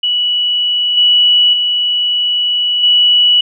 sine tone with level steps, 2943 Hz, F#7, 10 cents flat, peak -11 / -6 / -11 / -6 dBFS, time 0.03-3.41 s, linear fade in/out 5 ms, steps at 0.97 / 1.53 / 2.83 s, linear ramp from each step 5 ms, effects none

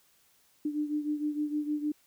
sine beating tone pair, 297.1 / 303.6 Hz, D4 / D#4, +20 / -42 cents, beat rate 6.5 Hz, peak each -30 / -35 dBFS, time 0.65-1.92 s, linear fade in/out 5 ms, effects white hiss -66 dBFS RMS until 2.06 s

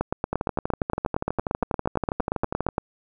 two click trains, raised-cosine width 1 ms, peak -11 / -9 dBFS, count 30 / 25, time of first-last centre 0.33-2.688 / 0.01-2.781 s, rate 12.3 / 8.66 Hz, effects none

